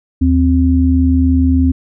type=tone pair together; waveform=sine; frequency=78.34 / 261.6 Hz; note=D#2 / C4; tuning=+12 / 0 cents; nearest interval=octave + major sixth; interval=2088 cents; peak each=-11 dBFS; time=0.21-1.72 s; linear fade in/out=10 ms; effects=none